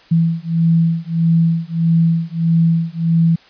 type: beating tone pair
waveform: sine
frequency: 164.81 / 166.41 Hz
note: E3 / E3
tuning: 0 / +17 cents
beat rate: 1.6 Hz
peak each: -15 dBFS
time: 0.11-3.36 s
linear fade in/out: 10 ms
effects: white hiss -47 dBFS RMS until 3.49 s + resampled to 11025 Hz